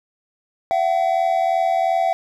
triangle tone pair together, 676 / 758.8 Hz, E5 / F#5, +43 / +43 cents, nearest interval major second, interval 200 cents, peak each -17 dBFS, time 0.71-2.13 s, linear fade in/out 0 ms, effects none

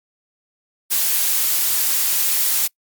blue noise, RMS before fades -18 dBFS, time 0.9-2.68 s, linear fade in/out 20 ms, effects noise-tail reverb RT60 0.1 s tail -24 dB re dry + Opus 48 kbps

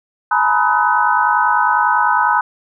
sine tone cluster, 847 / 949 / 999 / 1267 / 1501 Hz, G#5 / A#5 / B5 / D#6 / F#6, +34 / +31 / +20 / +31 / +24 cents, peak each -18 dBFS, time 0.31-2.41 s, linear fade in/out 5 ms, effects none

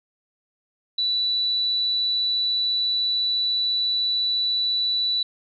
sine tone, 3957 Hz, B7, 3 cents sharp, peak -20 dBFS, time 0.98-5.23 s, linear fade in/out 5 ms, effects none

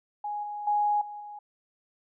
sine tone with level steps, 830.6 Hz, G#5, in tune, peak -30 / -33 / -22 / -37 / -39 dBFS, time 0.24-1.39 s, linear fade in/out 5 ms, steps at 0.43 / 0.67 / 1.01 / 1.2 s, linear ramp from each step 5 ms, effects none

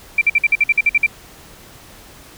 sine tone bursts, 2349 Hz, D7, in tune, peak -9 dBFS, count 11, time 0.18-1.064 s, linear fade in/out 5 ms, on 34 ms, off 51 ms, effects pink hiss -42 dBFS RMS until 2.37 s

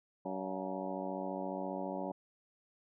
harmonic tone with a mistuned harmonic, 94.6 Hz, F#2, 39 cents sharp, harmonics 2 / 3 / 4 / 5 / 6 / 7 / 8 / 9 / 10, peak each -43 / -43 / -45 / -51 / -42 / -48 / -46 / -46 / -48 dBFS, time 0.25-2.12 s, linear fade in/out 5 ms, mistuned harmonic 8, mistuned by -76 cents, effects none

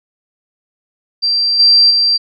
sine tone with level steps, 4710 Hz, D8, 4 cents sharp, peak -11 / -5 / -9 dBFS, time 1.22-2.18 s, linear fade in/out 20 ms, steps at 1.59 / 1.9 s, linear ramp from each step 10 ms, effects none

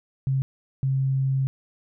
sine tone pair in turn, 134.1 / 134.1 Hz, C3 / C3, +43 / +43 cents, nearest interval unison, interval 0 cents, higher neither, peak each -20 dBFS, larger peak neither, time 0.27-0.42 / 0.83-1.47 s, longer second, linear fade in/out 0 ms, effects none

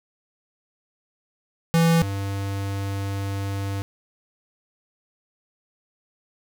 square tone pair in turn, 166 / 98.7 Hz, E3 / G2, +12 / +12 cents, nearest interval major sixth, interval 900 cents, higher first, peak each -16 / -26 dBFS, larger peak first, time 1.74-2.02 / 2.02-3.82 s, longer second, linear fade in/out 0 ms, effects none

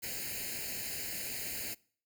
white noise with comb filter, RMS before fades -39 dBFS, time 0.02-1.75 s, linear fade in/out 20 ms, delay 0.43 ms, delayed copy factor +1, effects noise-tail reverb RT60 0.5 s tail -24 dB re dry

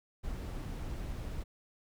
brown noise, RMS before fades -39 dBFS, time 0.23-1.44 s, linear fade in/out 20 ms, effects none

